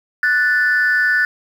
sine tone pair together, 1480 / 1761 Hz, F#6 / A6, 0 / +1 cents, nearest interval minor third, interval 301 cents, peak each -14 / -14 dBFS, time 0.23-1.25 s, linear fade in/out 2 ms, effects tanh soft clip ceiling -8 dBFS + 7-bit

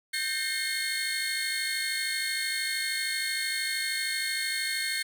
30% pulse tone cluster, 1567 / 1818 / 2146 / 4345 Hz, G6 / A#6 / C7 / C#8, -1 / -44 / +43 / -35 cents, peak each -34 / -33 / -29 / -31 dBFS, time 0.13-5.03 s, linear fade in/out 10 ms, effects none

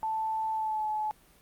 sine tone with pitch glide, 880 to 856.9 Hz, A5 to A5, 0 to -46 cents, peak -28 dBFS, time 0.03-1.11 s, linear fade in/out 0 ms, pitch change -46 cents, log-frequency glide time 0.53-0.87 s, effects pink hiss -60 dBFS RMS until 1.41 s + Opus 32 kbps

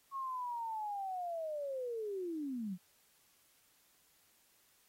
sine linear sweep, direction down, 1101 to 170.6 Hz, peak -37 dBFS, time 0.11-2.78 s, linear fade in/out 50 ms, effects white hiss -70 dBFS RMS until 4.88 s + AAC 48 kbps

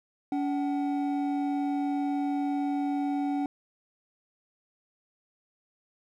triangle tone pair together, 284.5 / 753 Hz, C#4 / F#5, +45 / +30 cents, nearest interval octave + perfect fourth, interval 1685 cents, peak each -25 / -32 dBFS, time 0.32-3.46 s, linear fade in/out 2 ms, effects none

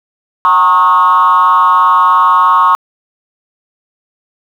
sine tone with frequency modulation, 1092 Hz, C#6, 26 cents flat, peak -4 dBFS, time 0.45-2.75 s, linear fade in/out 0 ms, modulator 171 Hz, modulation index 0.98, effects tanh soft clip ceiling -1 dBFS + 7-bit

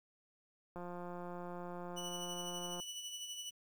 click train, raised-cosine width 1 ms, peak -33 dBFS, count 360, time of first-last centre 0.76-2.8 s, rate 176 Hz
25% pulse tone with tremolo, 2960 Hz, F#7, in tune, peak -38 dBFS, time 1.96-3.51 s, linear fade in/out 20 ms, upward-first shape sine, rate 12 Hz, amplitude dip 45%
effects 11-bit

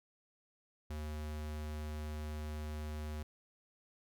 square tone, 76 Hz, D#2, 40 cents flat, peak -40 dBFS, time 0.9-3.23 s, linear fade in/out 5 ms, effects none

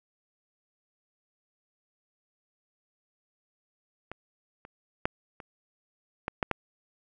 clicks, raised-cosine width 0.5 ms, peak -23 / -30 / -10 / -28 / -15 / -11 / -11 dBFS, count 7, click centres 4.116 / 4.651 / 5.055 / 5.402 / 6.281 / 6.428 / 6.513 s, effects none

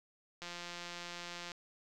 click train, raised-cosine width 0.2 ms, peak -27 dBFS, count 192, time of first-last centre 0.42-1.518 s, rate 174 Hz, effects none

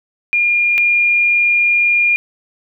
sine tone pair in turn, 2414 / 2414 Hz, D7 / D7, +47 / +47 cents, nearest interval unison, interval 0 cents, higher neither, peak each -11 / -10 dBFS, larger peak second, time 0.33-0.78 / 0.78-2.16 s, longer second, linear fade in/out 0 ms, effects none

